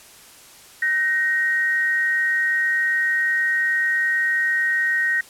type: tone pair together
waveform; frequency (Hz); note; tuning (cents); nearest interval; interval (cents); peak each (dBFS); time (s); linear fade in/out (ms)
sine; 1528 / 1874.6; G6 / A#6; -45 / +9; major third; 354; -26 / -18; 0.82-5.21; 5
effects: white hiss -46 dBFS RMS until 5.29 s + low-pass 12000 Hz 12 dB/octave